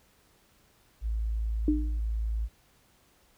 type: tone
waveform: sine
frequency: 55 Hz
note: A1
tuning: in tune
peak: -27 dBFS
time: 1.01-2.49 s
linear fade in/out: 50 ms
type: tone with exponential decay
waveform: sine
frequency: 302.9 Hz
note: D#4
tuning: 46 cents flat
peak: -19 dBFS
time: 1.68-2 s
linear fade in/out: 2 ms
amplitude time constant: 69 ms
effects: pink hiss -64 dBFS RMS until 3.37 s